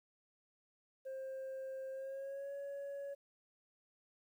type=tone with pitch glide; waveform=sine; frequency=530 to 560.5 Hz; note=C5 to C#5; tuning=+22 to +19 cents; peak=-39 dBFS; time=1.05-3.15 s; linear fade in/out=20 ms; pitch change=+97 cents; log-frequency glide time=1.91-2.53 s; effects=tanh soft clip ceiling -41 dBFS + 12-bit